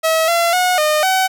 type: tone with pitch steps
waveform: sawtooth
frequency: 644 / 681 / 728 / 610 / 756 Hz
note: E5 / F5 / F#5 / D#5 / F#5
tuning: -41 / -44 / -28 / -34 / +37 cents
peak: -9 dBFS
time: 0.03-1.28 s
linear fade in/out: 20 ms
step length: 250 ms
effects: none